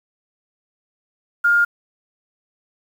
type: tone with quantisation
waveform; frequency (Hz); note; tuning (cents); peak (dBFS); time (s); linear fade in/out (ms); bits
sine; 1412; F6; +19; -12; 1.44-1.65; 10; 7
effects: none